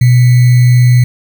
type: tone with sample-and-hold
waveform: sine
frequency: 123.47 Hz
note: B2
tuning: in tune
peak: -3 dBFS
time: 0.01-1.04 s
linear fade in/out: 5 ms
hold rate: 2100 Hz
effects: none